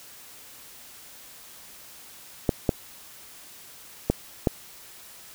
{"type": "clicks", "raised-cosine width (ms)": 2, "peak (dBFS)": -6, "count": 4, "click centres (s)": [2.492, 2.692, 4.1, 4.472], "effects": ["white hiss -47 dBFS RMS until 5.34 s"]}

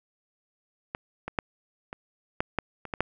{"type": "clicks", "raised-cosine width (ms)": 0.5, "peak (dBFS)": [-16, -18, -10, -22, -10, -10, -23, -16, -8], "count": 9, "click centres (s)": [0.949, 1.28, 1.388, 1.929, 2.405, 2.587, 2.853, 2.938, 3.006], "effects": []}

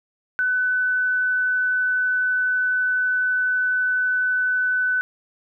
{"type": "tone", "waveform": "sine", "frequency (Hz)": 1502, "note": "F#6", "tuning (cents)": 26, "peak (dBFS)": -18, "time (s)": [0.39, 5.01], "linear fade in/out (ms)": 0, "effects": []}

